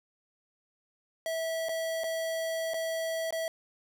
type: tone with dropouts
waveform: square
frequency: 652 Hz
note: E5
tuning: 19 cents flat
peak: -31 dBFS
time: 1.26-3.48 s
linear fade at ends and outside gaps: 1 ms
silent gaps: 1.686-1.692 / 2.036-2.041 / 2.736-2.742 / 3.307-3.325 s
effects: none